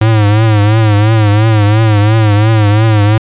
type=tone with vibrato; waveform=square; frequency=107.1 Hz; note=A2; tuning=46 cents flat; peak=-6 dBFS; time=0.01-3.18 s; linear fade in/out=5 ms; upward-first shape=triangle; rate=2.9 Hz; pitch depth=100 cents each way; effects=resampled to 8000 Hz + 7-bit